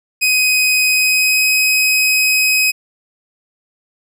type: tone with pitch glide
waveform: sawtooth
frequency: 2512 to 2528 Hz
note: D#7 to D#7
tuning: +16 to +27 cents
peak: -8 dBFS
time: 0.21-2.72 s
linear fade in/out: 20 ms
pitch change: +11 cents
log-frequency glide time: 0.85-1.48 s
effects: none